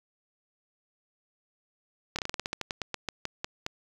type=slowing click train; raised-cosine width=0.2 ms; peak=-14 dBFS; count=17; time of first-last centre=2.16-3.664 s; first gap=27 ms; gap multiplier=1.15; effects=8-bit